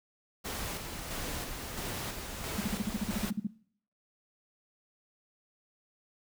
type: noise with tremolo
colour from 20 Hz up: pink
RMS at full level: -37 dBFS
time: 0.44-3.31 s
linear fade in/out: 20 ms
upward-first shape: square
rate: 1.5 Hz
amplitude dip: 35%
type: tone bursts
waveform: sine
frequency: 207.7 Hz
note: G#3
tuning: in tune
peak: -28 dBFS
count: 13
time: 2.58-3.471 s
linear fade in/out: 5 ms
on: 27 ms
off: 45 ms
effects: noise-tail reverb RT60 0.6 s tail -20 dB re dry

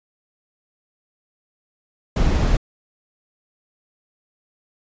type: noise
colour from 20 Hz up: brown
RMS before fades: -17 dBFS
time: 2.16-2.57 s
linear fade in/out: 5 ms
effects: resampled to 16000 Hz

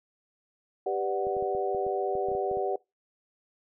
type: chord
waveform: sine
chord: G major seventh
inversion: none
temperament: equal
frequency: 392 / 493.9 / 587.3 / 740 Hz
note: G4 / B4 / D5 / F#5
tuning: 0 / 0 / 0 / 0 cents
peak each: -30 / -34 / -34 / -31 dBFS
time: 0.86-2.76 s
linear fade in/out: 5 ms
type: clicks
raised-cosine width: 2 ms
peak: -29 dBFS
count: 12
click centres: 1.269 / 1.367 / 1.425 / 1.55 / 1.748 / 1.866 / 2.153 / 2.286 / 2.317 / 2.351 / 2.514 / 2.571 s
effects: noise-tail reverb RT60 0.2 s tail -22 dB re dry

